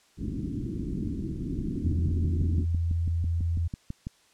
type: low-pass noise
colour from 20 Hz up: white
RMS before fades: -32 dBFS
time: 0.17-2.66 s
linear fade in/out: 50 ms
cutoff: 320 Hz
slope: 48 dB/octave
type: click train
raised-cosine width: 5 ms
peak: -21 dBFS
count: 16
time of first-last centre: 1.59-4.069 s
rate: 6.05 Hz
type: tone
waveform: sine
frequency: 84 Hz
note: E2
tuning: 33 cents sharp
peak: -24 dBFS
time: 1.84-3.68 s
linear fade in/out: 10 ms
effects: white hiss -62 dBFS RMS until 4.33 s + low-pass 8000 Hz 12 dB/octave